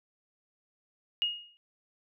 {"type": "tone with exponential decay", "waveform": "sine", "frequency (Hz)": 2866, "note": "F7", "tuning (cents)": 44, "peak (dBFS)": -23, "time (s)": [1.22, 1.57], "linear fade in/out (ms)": 0, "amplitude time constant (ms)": 74, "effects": []}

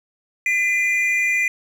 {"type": "tone pair together", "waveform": "triangle", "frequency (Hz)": [2022, 2406], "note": ["B6", "D7"], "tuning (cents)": [40, 41], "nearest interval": "minor third", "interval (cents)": 301, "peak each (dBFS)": [-18, -18], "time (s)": [0.46, 1.48], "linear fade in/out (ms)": 2, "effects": []}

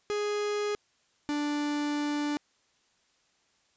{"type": "tone pair in turn", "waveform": "45% pulse", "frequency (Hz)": [415.3, 293.7], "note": ["G#4", "D4"], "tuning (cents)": [0, 0], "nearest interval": "tritone", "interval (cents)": 600, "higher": "first", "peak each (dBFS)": -28, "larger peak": "neither", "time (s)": [[0.1, 0.75], [1.29, 2.37]], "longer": "second", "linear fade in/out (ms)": 0, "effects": ["white hiss -69 dBFS RMS until 3.76 s", "resampled to 16000 Hz"]}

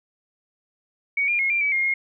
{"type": "tone with pitch steps", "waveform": "sine", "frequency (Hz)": [2243, 2405, 2161, 2375, 2286, 2132, 2146], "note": ["C#7", "D7", "C#7", "D7", "D7", "C7", "C7"], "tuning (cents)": [20, 41, -45, 19, -47, 32, 43], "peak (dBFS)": -19, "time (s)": [1.17, 1.94], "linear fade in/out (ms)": 5, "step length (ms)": 110, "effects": []}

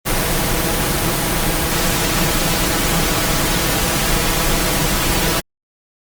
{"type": "noise with comb filter", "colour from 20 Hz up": "pink", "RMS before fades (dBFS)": -17, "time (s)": [0.05, 5.41], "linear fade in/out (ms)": 20, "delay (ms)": 6.1, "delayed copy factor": 0.5, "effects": ["Opus 24 kbps"]}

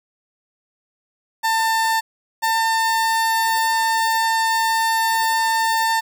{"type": "tone pair in turn", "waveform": "30% pulse", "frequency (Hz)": [896, 899.4], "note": ["A5", "A5"], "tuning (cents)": [31, 38], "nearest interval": "unison", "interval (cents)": 7, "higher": "second", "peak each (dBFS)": -14, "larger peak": "neither", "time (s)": [[1.43, 2.01], [2.42, 6.01]], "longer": "second", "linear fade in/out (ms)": 20, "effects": []}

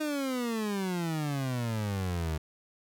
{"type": "exponential sweep", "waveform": "30% pulse", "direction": "down", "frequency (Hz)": [311.1, 76.3], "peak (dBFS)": -27, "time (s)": [0, 2.38], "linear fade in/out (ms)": 10, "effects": []}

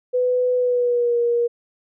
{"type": "tone with pitch glide", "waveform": "sine", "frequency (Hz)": [499, 474.3], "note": ["B4", "A#4"], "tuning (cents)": [18, 30], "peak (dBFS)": -16, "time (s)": [0.13, 1.48], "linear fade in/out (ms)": 20, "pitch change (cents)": -88, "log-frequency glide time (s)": [0.56, 1.17], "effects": []}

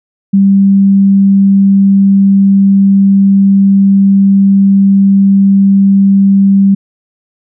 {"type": "tone", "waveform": "sine", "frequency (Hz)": 196.4, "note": "G3", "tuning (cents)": 4, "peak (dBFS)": -3, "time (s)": [0.33, 6.75], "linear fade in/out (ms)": 10, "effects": []}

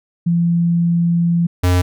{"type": "tone pair in turn", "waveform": ["sine", "square"], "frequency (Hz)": [170.5, 89.9], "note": ["F3", "F#2"], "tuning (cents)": [-41, -49], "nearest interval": "major seventh", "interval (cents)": 1108, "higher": "first", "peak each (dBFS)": -12, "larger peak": "neither", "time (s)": [[0.26, 1.47], [1.63, 1.82]], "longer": "first", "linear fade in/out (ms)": 10, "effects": []}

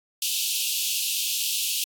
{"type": "high-pass noise", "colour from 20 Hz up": "pink", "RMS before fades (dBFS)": -26, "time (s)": [0.22, 1.84], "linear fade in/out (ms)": 2, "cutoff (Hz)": 2600, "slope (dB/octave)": 96, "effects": ["AAC 64 kbps"]}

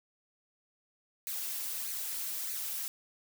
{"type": "noise with flanger", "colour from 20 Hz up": "blue", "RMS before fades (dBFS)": -37, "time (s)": [1.27, 2.88], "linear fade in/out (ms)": 0, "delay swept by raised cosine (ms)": [0.46, 3.76], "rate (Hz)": 1.6, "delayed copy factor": 0.6, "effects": []}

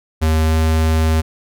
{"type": "tone with pitch glide", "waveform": "square", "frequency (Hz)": [79.1, 79.7], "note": ["D#2", "D#2"], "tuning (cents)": [29, 42], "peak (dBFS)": -13, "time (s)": [0.21, 1.22], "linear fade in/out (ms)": 20, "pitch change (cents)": 13, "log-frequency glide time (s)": [0.44, 0.55], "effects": []}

